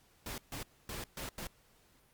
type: noise bursts at uneven times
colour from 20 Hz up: pink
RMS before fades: -42 dBFS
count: 5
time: 0.26-0.38 / 0.52-0.63 / 0.89-1.04 / 1.17-1.29 / 1.38-1.47 s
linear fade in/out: 2 ms
effects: pink hiss -67 dBFS RMS until 2.13 s + Opus 48 kbps